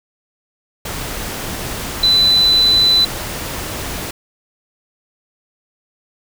sine tone in noise, 4000 Hz, B7, 21 cents sharp, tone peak -9 dBFS, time 2.03-3.05 s, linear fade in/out 5 ms, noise pink, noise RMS -25 dBFS, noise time 0.85-4.11 s, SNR +13 dB, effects none

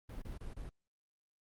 brown noise bursts, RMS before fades -44 dBFS, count 4, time 0.09-0.694 s, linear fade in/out 5 ms, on 130 ms, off 28 ms, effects Opus 32 kbps

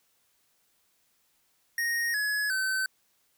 square tone with pitch steps, 1864.7 / 1690.3 / 1532.2 Hz, A#6 / G#6 / G6, 0 / +30 / -40 cents, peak -27 dBFS, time 1.78-2.86 s, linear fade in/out 2 ms, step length 360 ms, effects white hiss -70 dBFS RMS until 3.37 s

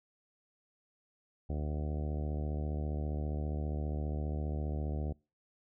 harmonic tone, 74.9 Hz, D2, 35 cents sharp, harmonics 1 / 2 / 3 / 4 / 5 / 6 / 7 / 8 / 9 / 10, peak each -34 / -40 / -44 / -46 / -48 / -50 / -51 / -52 / -53 / -54 dBFS, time 1.49-5.13 s, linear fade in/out 10 ms, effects noise-tail reverb RT60 0.3 s tail -25 dB re dry

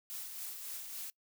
blue noise with tremolo, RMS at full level -42 dBFS, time 0.1-1.1 s, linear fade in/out 0 ms, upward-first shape sine, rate 3.6 Hz, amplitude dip 40%, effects noise-tail reverb RT60 0.1 s tail -23 dB re dry

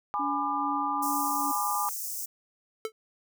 sine chord, G# diminished, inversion none, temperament just, 830.6 / 996.7 / 1196.1 Hz, G#5 / B5 / D6, 0 / +16 / +31 cents, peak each -31 / -33 / -30 dBFS, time 0.14-1.89 s, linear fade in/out 0 ms
sine tone with tremolo, 285.7 Hz, D4, 48 cents flat, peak -32 dBFS, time 0.19-1.52 s, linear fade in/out 10 ms, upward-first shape sine, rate 2.4 Hz, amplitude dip 40%
white high-pass noise, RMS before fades -35 dBFS, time 1.02-2.26 s, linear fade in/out 10 ms, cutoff 5500 Hz, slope 48 dB/octave
square tone with exponential decay, 440 Hz, A4, in tune, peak -26 dBFS, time 2.85-2.92 s, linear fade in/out 1 ms, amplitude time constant 15 ms
effects none

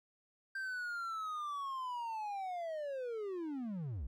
triangle linear sweep, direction down, 1580 to 51.6 Hz, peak -36 dBFS, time 0.55-4.07 s, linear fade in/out 5 ms, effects none

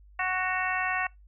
harmonic tone with a mistuned harmonic, 370 Hz, F#4, in tune, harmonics 2 / 3 / 4 / 5 / 6 / 7, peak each -32 / -33 / -34 / -31 / -36 / -35 dBFS, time 0.19-1.07 s, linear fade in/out 5 ms, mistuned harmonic 7, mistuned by +60 cents, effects noise-tail reverb RT60 0.2 s tail -25 dB re dry + added 50 Hz sine -51 dBFS peak until 1.27 s

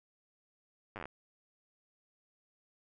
slowing click train, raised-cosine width 0.5 ms, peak -28 dBFS, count 9, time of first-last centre 0.96-1.056 s, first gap 9 ms, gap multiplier 1.08, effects none

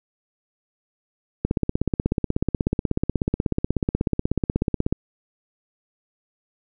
click train, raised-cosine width 3 ms, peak -7 dBFS, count 58, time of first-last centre 1.45-4.926 s, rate 16.4 Hz, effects none

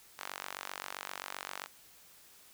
sawtooth tone with high-pass filter, 47.63 Hz, G1, 49 cents flat, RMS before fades -44 dBFS, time 0.18-1.67 s, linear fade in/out 20 ms, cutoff 1100 Hz, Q 1.1, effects white hiss -59 dBFS RMS until 2.53 s

